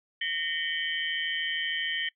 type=tone cluster; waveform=sine; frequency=1843 / 1996 / 2244 / 3051 / 3218 Hz; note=A#6 / B6 / C#7 / G7 / G7; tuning=-20 / +18 / +21 / -48 / +45 cents; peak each=-32 / -39 / -39 / -32 / -38 dBFS; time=0.21-2.09 s; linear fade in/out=5 ms; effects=noise-tail reverb RT60 0.1 s tail -21 dB re dry